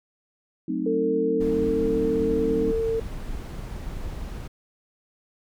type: chord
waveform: sine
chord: F# diminished seventh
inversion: none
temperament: equal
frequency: 185 / 220 / 261.6 / 311.1 Hz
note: F#3 / A3 / C4 / Eb4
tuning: 0 / 0 / 0 / 0 cents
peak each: -32 / -32 / -29 / -28 dBFS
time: 0.68-2.72 s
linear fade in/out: 5 ms
type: tone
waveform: sine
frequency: 451 Hz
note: A4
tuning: 43 cents sharp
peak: -22 dBFS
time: 0.86-3 s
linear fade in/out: 5 ms
type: noise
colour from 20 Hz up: brown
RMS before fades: -33 dBFS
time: 1.4-4.48 s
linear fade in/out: 10 ms
effects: none